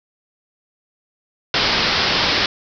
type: low-pass noise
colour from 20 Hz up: white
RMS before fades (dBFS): -18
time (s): 1.54-2.46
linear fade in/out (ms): 2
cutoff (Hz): 5300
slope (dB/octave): 96
effects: none